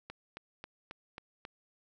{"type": "click train", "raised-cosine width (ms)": 0.3, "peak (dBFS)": -27, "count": 6, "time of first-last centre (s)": [0.1, 1.451], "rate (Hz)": 3.7, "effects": []}